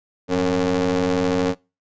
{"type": "ring-modulated tone", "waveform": "30% pulse", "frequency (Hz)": 92.5, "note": "F#2", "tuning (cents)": 0, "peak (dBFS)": -12, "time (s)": [0.28, 1.55], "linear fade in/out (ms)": 50, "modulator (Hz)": 363, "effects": ["noise-tail reverb RT60 0.3 s tail -25 dB re dry", "resampled to 16000 Hz"]}